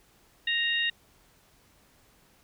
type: harmonic tone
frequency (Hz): 932.3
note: A#5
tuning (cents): 0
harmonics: 2 / 3 / 4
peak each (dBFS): -28 / -29 / -31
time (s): 0.47-0.9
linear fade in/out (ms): 5
effects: pink hiss -62 dBFS RMS until 2.43 s